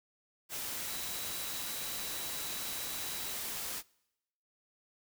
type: tone in noise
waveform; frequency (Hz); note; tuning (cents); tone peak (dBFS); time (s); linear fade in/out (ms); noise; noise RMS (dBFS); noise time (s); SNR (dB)
sine; 3915; B7; -16; -47; 0.84-3.38; 50; white; -39; 0.49-3.83; -11
effects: noise-tail reverb RT60 0.9 s tail -25 dB re dry